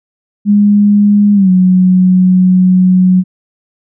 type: tone with pitch glide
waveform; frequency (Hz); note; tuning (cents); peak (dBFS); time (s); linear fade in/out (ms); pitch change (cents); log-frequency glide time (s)
sine; 205.4 to 184.05; G#3 to F#3; -19 to -9; -4; 0.45-3.24; 50; -190; 1.34-1.5
effects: none